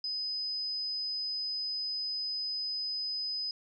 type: tone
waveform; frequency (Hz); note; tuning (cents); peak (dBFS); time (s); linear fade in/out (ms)
sine; 5020; D#8; +15; -32; 0.04-3.51; 2
effects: none